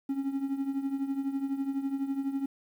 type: tone with tremolo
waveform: triangle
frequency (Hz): 273.7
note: C#4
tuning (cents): -22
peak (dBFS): -23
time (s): 0.09-2.46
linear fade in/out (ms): 5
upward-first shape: triangle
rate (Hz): 12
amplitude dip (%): 80
effects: tanh soft clip ceiling -20 dBFS + 10-bit